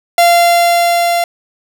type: tone with level ramp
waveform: 45% pulse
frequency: 690 Hz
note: F5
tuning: 21 cents flat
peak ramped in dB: -5 to -11 dBFS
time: 0.18-1.24 s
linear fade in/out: 2 ms
effects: none